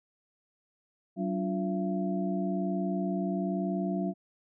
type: tone cluster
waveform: sine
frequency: 188.3 / 287.9 / 348.9 / 675 Hz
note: F#3 / D4 / F4 / E5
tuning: +31 / -34 / -2 / +41 cents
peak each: -30 / -35 / -36 / -36 dBFS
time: 1.16-4.14 s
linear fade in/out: 50 ms
effects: none